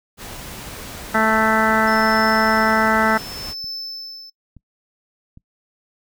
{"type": "noise", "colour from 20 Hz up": "pink", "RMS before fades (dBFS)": -34, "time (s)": [0.17, 3.55], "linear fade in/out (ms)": 50}
{"type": "harmonic tone", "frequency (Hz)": 220, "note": "A3", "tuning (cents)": 0, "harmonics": [1, 2, 3, 4, 5, 6, 7, 8, 9], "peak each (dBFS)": [-21, -26, -22, -21, -29, -20, -22, -26, -25], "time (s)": [1.14, 3.18], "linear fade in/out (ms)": 10}
{"type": "tone with tremolo", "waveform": "triangle", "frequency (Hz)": 5270, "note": "E8", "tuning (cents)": -1, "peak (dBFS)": -25, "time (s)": [1.87, 4.3], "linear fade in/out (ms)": 5, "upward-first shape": "triangle", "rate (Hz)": 0.68, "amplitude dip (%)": 95}
{"type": "clicks", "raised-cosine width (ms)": 5, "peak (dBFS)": -30, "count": 3, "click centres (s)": [3.643, 4.567, 5.374]}
{"effects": ["noise-tail reverb RT60 0.1 s tail -22 dB re dry"]}